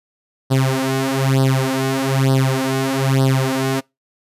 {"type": "tone with flanger", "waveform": "sawtooth", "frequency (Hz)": 133.4, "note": "C3", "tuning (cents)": 34, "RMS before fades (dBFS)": -17, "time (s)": [0.5, 3.81], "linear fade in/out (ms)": 20, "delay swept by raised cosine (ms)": [0.21, 4.81], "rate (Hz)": 1.1, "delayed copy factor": 0.95, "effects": ["noise-tail reverb RT60 0.2 s tail -24 dB re dry", "resampled to 32000 Hz"]}